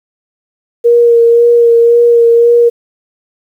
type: tone with vibrato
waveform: sine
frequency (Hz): 470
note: A#4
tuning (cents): +14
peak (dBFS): -3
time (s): 0.84-2.7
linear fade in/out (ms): 20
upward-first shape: sine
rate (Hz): 1.9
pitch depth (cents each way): 18
effects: 7-bit